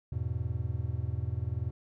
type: chord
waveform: triangle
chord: E major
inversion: none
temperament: just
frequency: 82.41 / 103.01 / 123.61 Hz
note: E2 / G#2 / B2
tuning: 0 / -14 / +2 cents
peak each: -33 dBFS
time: 0.12-1.71 s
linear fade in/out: 5 ms
effects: none